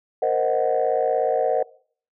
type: chord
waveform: sine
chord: C half-diminished seventh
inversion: third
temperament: equal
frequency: 466.2 / 523.3 / 622.3 / 740 Hz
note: Bb4 / C5 / Eb5 / Gb5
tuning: 0 / 0 / 0 / 0 cents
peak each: -23 dBFS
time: 0.22-1.63 s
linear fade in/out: 5 ms
effects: noise-tail reverb RT60 0.5 s tail -22 dB re dry + tanh soft clip ceiling -11 dBFS